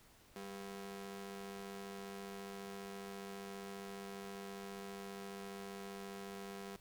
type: ring-modulated tone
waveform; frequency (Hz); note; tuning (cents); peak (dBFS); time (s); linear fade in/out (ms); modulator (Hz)
sawtooth; 296.8; D4; +18; -39; 0.36-6.76; 0; 101
effects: pink hiss -65 dBFS RMS until 6.8 s